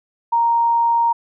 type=tone; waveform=sine; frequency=932.3 Hz; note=A#5; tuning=in tune; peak=-13 dBFS; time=0.32-1.13 s; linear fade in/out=10 ms; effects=none